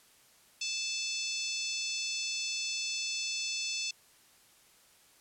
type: harmonic tone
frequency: 876 Hz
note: A5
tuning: 8 cents flat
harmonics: 3 / 4 / 5 / 6 / 7 / 8 / 9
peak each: -38 / -41 / -40 / -39 / -40 / -45 / -47 dBFS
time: 0.61-3.91 s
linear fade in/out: 5 ms
effects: white hiss -62 dBFS RMS until 5.2 s + low-pass 12000 Hz 12 dB/octave